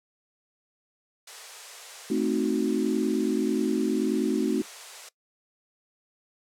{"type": "high-pass noise", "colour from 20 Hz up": "white", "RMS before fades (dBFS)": -42, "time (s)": [1.27, 5.09], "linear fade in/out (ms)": 5, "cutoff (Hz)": 400, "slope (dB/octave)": 96}
{"type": "chord", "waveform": "sine", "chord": "A diminished seventh", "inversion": "none", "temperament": "equal", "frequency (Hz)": [220, 261.6, 311.1, 370], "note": ["A3", "C4", "Eb4", "Gb4"], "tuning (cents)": [0, 0, 0, 0], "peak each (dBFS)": -28, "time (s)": [2.1, 4.62], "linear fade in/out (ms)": 5}
{"effects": ["noise-tail reverb RT60 0.1 s tail -19 dB re dry", "low-pass 9000 Hz 12 dB/octave"]}